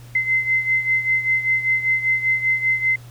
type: beating tone pair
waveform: sine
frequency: 2063 / 2068.1 Hz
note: C7 / C7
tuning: -25 / -21 cents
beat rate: 5.1 Hz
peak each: -18 / -23 dBFS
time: 0.15-2.96 s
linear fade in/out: 5 ms
effects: added 120 Hz sine -38 dBFS peak until 3.1 s + pink hiss -49 dBFS RMS until 3.1 s